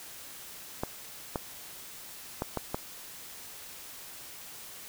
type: clicks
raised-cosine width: 1 ms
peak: -16 dBFS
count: 5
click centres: 0.835 / 1.358 / 2.421 / 2.573 / 2.745 s
effects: white hiss -46 dBFS RMS until 4.88 s